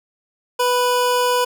square tone pair together, 493.9 / 987.8 Hz, B4 / B5, 0 / 0 cents, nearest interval octave, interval 1200 cents, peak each -19 dBFS, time 0.59-1.45 s, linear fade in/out 10 ms, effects none

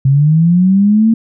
sine linear sweep, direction up, 131.9 to 228.8 Hz, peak -6 dBFS, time 0.05-1.14 s, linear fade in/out 5 ms, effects none

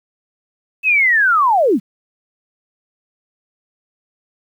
sine linear sweep, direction down, 2637 to 164.8 Hz, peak -10 dBFS, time 0.83-1.8 s, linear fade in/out 50 ms, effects 8-bit

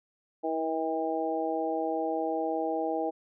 harmonic tone with a mistuned harmonic, 160.3 Hz, E3, 48 cents flat, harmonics 2 / 3 / 4 / 5, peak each -33 / -33 / -33 / -33 dBFS, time 0.43-3.11 s, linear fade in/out 20 ms, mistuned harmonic 2, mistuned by +15 cents, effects none

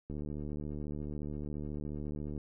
click train, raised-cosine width 3 ms, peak -28 dBFS, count 170, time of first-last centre 0.1-2.378 s, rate 74.2 Hz, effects none

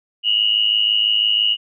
sine tone pair together, 2854 / 2960 Hz, F7 / F#7, +37 / 0 cents, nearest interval minor second, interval 63 cents, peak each -16 / -18 dBFS, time 0.23-1.57 s, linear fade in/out 50 ms, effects none

